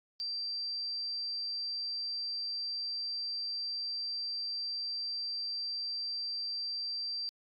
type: tone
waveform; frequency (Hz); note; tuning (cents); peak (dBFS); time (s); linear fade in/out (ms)
sine; 4699; D8; 0; -34; 0.2-7.29; 0
effects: Opus 48 kbps